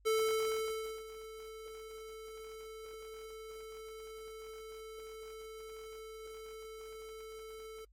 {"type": "tone with ADSR envelope", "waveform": "square", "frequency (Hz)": 440, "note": "A4", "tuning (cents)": 0, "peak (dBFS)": -29, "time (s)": [0.05, 7.85], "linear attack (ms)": 23, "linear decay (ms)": 960, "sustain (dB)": -18, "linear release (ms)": 7, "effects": ["added 50 Hz sine -62 dBFS peak until 7.92 s", "AAC 48 kbps"]}